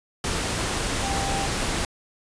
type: tone in noise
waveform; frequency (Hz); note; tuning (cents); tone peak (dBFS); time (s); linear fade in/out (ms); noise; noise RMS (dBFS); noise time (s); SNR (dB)
sine; 787; G5; +7; -29; 1.03-1.46; 2; pink; -26; 0.24-1.85; -6
effects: resampled to 22050 Hz